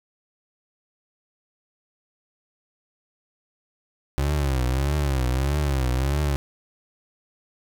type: tone with vibrato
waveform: 30% pulse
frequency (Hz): 67.9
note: C#2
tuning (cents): -35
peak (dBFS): -18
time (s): 4.18-6.36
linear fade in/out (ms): 0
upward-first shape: triangle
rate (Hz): 1.6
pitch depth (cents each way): 180
effects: none